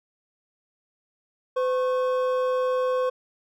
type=tone pair together; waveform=triangle; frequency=508.8 / 1092 Hz; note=C5 / C#6; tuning=-48 / -26 cents; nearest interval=octave + minor second; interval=1322 cents; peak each=-20 / -28 dBFS; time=1.56-3.1 s; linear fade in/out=10 ms; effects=none